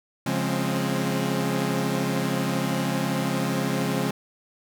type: chord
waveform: sawtooth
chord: Db major seventh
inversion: none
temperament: equal with one note detuned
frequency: 138.59 / 174.61 / 207.7 / 264.4 Hz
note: Db3 / F3 / Ab3 / C4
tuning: 0 / 0 / 0 / +18 cents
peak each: -25 dBFS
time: 0.26-4.11 s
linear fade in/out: 5 ms
effects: none